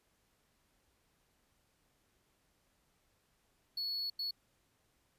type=tone bursts at uneven times; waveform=triangle; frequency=4391 Hz; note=C#8; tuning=17 cents flat; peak=-34 dBFS; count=2; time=3.77-4.1 / 4.19-4.31 s; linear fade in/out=5 ms; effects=pink hiss -75 dBFS RMS until 5.18 s + resampled to 32000 Hz

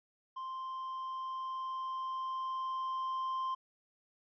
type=tone with level ramp; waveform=triangle; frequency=1046.5 Hz; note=C6; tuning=in tune; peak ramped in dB=-37 to -31 dBFS; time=0.36-3.55 s; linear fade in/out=10 ms; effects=resampled to 11025 Hz

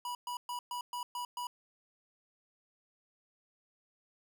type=tone bursts; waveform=square; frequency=976 Hz; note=B5; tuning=21 cents flat; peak=-37 dBFS; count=7; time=0.05-1.47 s; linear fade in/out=2 ms; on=100 ms; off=120 ms; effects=none

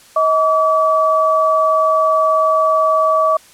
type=tone pair together; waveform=sine; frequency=635 / 1146.6 Hz; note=D#5 / D6; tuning=+35 / -42 cents; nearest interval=minor seventh; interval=1023 cents; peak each=-14 / -13 dBFS; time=0.16-3.37 s; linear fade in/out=5 ms; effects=white hiss -45 dBFS RMS until 3.53 s + low-pass 11000 Hz 12 dB/octave

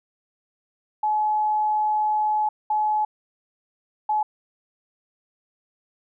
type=tone bursts at uneven times; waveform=sine; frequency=852 Hz; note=G#5; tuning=44 cents sharp; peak=-19 dBFS; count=3; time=1.03-2.49 / 2.7-3.05 / 4.09-4.23 s; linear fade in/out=5 ms; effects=none

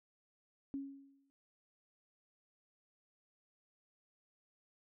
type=tone with exponential decay; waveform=sine; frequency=275.6 Hz; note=C#4; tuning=10 cents flat; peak=-36 dBFS; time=0.74-1.3 s; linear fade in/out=0 ms; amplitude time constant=120 ms; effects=none

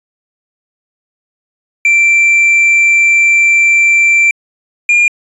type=tone pair in turn; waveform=triangle; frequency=2349 / 2412 Hz; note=D7 / D7; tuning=0 / +46 cents; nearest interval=unison; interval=46 cents; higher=second; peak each=-4 dBFS; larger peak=neither; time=1.85-4.31 / 4.89-5.08 s; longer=first; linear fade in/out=2 ms; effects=resampled to 24000 Hz

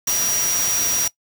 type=tone in noise; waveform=sine; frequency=5760 Hz; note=F#8; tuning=47 cents flat; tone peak=-18 dBFS; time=0.07-1.08 s; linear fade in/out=5 ms; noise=white; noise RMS=-24 dBFS; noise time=0.07-1.08 s; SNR=+3 dB; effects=noise-tail reverb RT60 0.1 s tail -21 dB re dry

